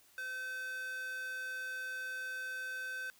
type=tone with high-pass filter; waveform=square; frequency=512 Hz; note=C5; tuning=38 cents flat; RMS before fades=-41 dBFS; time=0.18-3.1 s; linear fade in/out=0 ms; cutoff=1400 Hz; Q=5.1; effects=white hiss -65 dBFS RMS until 3.19 s